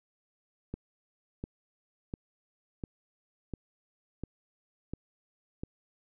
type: click train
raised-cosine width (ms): 3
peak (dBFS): -23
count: 8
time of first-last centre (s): 0.74-5.635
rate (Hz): 1.43
effects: none